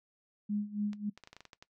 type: tone with tremolo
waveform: sine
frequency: 207.4 Hz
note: G#3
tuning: 2 cents flat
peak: -29 dBFS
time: 0.49-1.1 s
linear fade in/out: 10 ms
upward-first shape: sine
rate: 3.6 Hz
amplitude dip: 85%
type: clicks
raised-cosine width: 0.2 ms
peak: -32 dBFS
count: 10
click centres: 0.932 / 1.176 / 1.237 / 1.274 / 1.33 / 1.366 / 1.406 / 1.453 / 1.532 / 1.625 s
effects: noise-tail reverb RT60 0.1 s tail -18 dB re dry